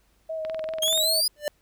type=tone with vibrato; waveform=sine; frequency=636 Hz; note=D#5; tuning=38 cents sharp; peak=-28 dBFS; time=0.29-1.21 s; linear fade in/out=10 ms; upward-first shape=sine; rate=5.1 Hz; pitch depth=22 cents each way
type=click train; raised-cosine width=0.3 ms; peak=-22 dBFS; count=12; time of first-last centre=0.45-0.976 s; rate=20.9 Hz
type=exponential sweep; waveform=sawtooth; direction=up; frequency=3206 to 5010 Hz; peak=-18 dBFS; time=0.82-1.28 s; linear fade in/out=5 ms
type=tone with exponential growth; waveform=square; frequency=593 Hz; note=D5; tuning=17 cents sharp; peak=-21 dBFS; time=1.36-1.48 s; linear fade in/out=1 ms; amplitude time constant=25 ms
effects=added 50 Hz sine -66 dBFS peak until 1.61 s + pink hiss -66 dBFS RMS until 1.61 s